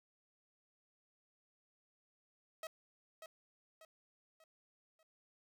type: tone with echo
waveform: sawtooth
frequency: 640 Hz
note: D#5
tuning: 49 cents sharp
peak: -39 dBFS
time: 2.63-2.67 s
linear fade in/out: 2 ms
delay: 590 ms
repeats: 4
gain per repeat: -7 dB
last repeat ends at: 5.03 s
effects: none